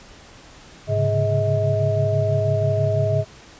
sine tone cluster, 104.7 / 135.6 / 141.7 / 416.8 / 637 Hz, G#2 / C#3 / C#3 / G#4 / D#5, +15 / -38 / +38 / +6 / +41 cents, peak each -21 / -25 / -27 / -28 / -21 dBFS, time 0.87-3.25 s, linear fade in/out 50 ms, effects pink hiss -45 dBFS RMS until 3.59 s + resampled to 16000 Hz

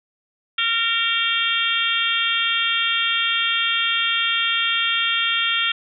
harmonic tone with a mistuned harmonic, 460.1 Hz, A#4, 23 cents flat, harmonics 3 / 4 / 5 / 6 / 7 / 8, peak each -25 / -28 / -27 / -25 / -22 / -27 dBFS, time 0.58-5.72 s, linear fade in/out 5 ms, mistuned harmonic 8, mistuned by -46 cents, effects none

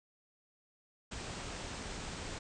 pink low-pass noise, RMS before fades -43 dBFS, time 1.11-2.39 s, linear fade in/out 10 ms, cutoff 8600 Hz, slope 96 dB/octave, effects none

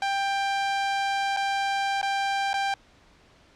sawtooth tone with dropouts, 790 Hz, G5, 13 cents sharp, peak -20 dBFS, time 0.02-2.74 s, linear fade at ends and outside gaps 2 ms, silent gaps 1.365-1.37 / 2.015-2.028 / 2.532-2.54 s, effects pink hiss -57 dBFS RMS until 3.55 s + low-pass 5000 Hz 12 dB/octave

